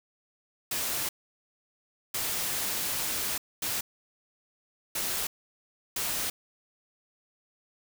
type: noise bursts at uneven times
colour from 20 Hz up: white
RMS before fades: -31 dBFS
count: 5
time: 0.71-1.09 / 2.14-3.38 / 3.62-3.81 / 4.95-5.27 / 5.96-6.3 s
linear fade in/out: 5 ms
effects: none